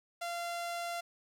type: tone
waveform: sawtooth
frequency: 689 Hz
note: F5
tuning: 24 cents flat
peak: -32 dBFS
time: 0.21-1.01 s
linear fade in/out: 10 ms
effects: low-pass 12000 Hz 12 dB/octave + 10-bit